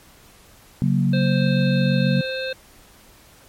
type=chord; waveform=sine; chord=F# major; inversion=second; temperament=equal; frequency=138.59 / 185 / 233.1 Hz; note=C#3 / F#3 / A#3; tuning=0 / 0 / 0 cents; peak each=-19 / -20 / -23 dBFS; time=0.82-2.21 s; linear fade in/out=0 ms
type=harmonic tone; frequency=523.3 Hz; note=C5; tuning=in tune; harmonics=1 / 3 / 5 / 7 / 8; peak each=-26 / -31 / -33 / -34 / -35 dBFS; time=1.13-2.53 s; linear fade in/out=5 ms
effects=pink hiss -50 dBFS RMS until 3.48 s + MP3 64 kbps